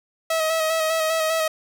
sawtooth tone with vibrato, 640 Hz, D#5, 49 cents sharp, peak -16 dBFS, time 0.3-1.48 s, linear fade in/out 5 ms, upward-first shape square, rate 5 Hz, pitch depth 24 cents each way, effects none

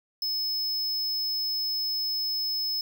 square tone, 5200 Hz, E8, 24 cents flat, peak -27 dBFS, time 0.22-2.81 s, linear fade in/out 2 ms, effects none

